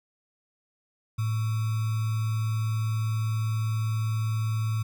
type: tone with sample-and-hold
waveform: sine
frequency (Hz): 110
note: A2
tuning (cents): 0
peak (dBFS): -24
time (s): 1.18-4.83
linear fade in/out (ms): 10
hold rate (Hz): 1225
effects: none